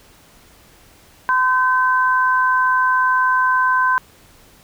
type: tone pair together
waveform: sine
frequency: 1021 / 1539.1 Hz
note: C6 / G6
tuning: -43 / -32 cents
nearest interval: perfect fifth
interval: 711 cents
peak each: -15 / -17 dBFS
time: 1.29-3.98 s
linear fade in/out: 0 ms
effects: pink hiss -49 dBFS RMS until 4.63 s